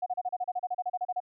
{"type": "tone bursts", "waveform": "sine", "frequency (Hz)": 729, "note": "F#5", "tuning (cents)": -26, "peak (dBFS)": -27, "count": 16, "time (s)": [0.02, 1.203], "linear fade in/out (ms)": 10, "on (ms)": 43, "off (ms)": 33, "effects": []}